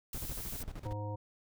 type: noise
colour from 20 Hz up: blue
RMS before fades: -43 dBFS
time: 0.13-0.63 s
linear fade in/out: 2 ms
type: noise with tremolo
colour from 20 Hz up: brown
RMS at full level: -40 dBFS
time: 0.14-0.93 s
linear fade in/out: 5 ms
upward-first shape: square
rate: 13 Hz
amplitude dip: 75%
type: harmonic tone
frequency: 104.1 Hz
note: G#2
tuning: 5 cents sharp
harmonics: 1 / 3 / 5 / 7 / 9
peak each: -37 / -47 / -44 / -53 / -45 dBFS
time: 0.85-1.16 s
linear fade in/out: 10 ms
effects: none